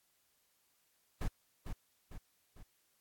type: noise with echo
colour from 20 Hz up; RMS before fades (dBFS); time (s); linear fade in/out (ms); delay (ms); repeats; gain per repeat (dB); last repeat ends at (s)
brown; -34; 1.21-1.28; 5; 450; 3; -6; 2.63
effects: white hiss -75 dBFS RMS until 3 s + AAC 64 kbps